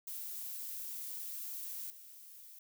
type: noise with level steps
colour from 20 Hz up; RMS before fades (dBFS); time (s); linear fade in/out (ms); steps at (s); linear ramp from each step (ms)
violet; -43 / -54; 0.07-2.59; 5; 1.9; 2
effects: none